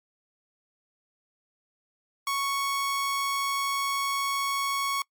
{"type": "tone", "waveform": "sawtooth", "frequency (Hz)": 1108.7, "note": "C#6", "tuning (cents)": 0, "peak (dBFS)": -22, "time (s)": [2.27, 5.02], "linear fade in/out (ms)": 2, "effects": ["noise-tail reverb RT60 0.1 s tail -26 dB re dry", "MP3 96 kbps"]}